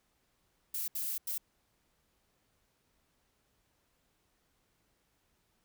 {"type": "noise bursts at uneven times", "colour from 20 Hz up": "violet", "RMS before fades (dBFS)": -36, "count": 3, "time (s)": [[0.74, 0.88], [0.95, 1.18], [1.27, 1.38]], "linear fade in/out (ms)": 5, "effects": ["pink hiss -75 dBFS RMS until 5.64 s"]}